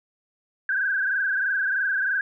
sine tone with frequency modulation, 1574 Hz, G6, 7 cents sharp, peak -21 dBFS, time 0.69-2.21 s, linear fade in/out 2 ms, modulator 23.1 Hz, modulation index 3.2, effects none

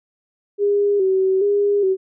sine tone with vibrato, 393.2 Hz, G4, 5 cents sharp, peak -14 dBFS, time 0.58-1.97 s, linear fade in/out 50 ms, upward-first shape square, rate 1.2 Hz, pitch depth 59 cents each way, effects none

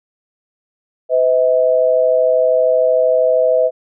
sine tone pair together, 507.1 / 640 Hz, B4 / D#5, +46 / +49 cents, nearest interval major third, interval 403 cents, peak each -13 dBFS, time 1.09-3.71 s, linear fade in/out 50 ms, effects none

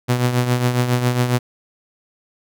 sawtooth tone with tremolo, 123.47 Hz, B2, in tune, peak -9 dBFS, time 0.08-1.39 s, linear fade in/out 20 ms, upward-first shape triangle, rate 7.3 Hz, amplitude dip 65%, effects none

